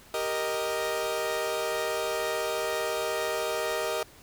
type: chord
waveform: sawtooth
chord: Eb major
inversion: first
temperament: equal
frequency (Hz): 392 / 466.2 / 622.3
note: G4 / Bb4 / Eb5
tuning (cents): 0 / 0 / 0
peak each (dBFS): -31 / -28 / -27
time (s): 0.14-4.03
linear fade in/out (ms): 2
effects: pink hiss -53 dBFS RMS until 4.22 s